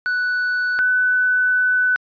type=tone pair in turn; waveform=triangle / sine; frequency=1484 / 1498.6 Hz; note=F#6 / F#6; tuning=+5 / +22 cents; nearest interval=unison; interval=17 cents; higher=second; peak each=-16 / -14 dBFS; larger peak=second; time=0.06-0.79 / 0.79-1.96 s; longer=second; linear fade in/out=0 ms; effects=resampled to 11025 Hz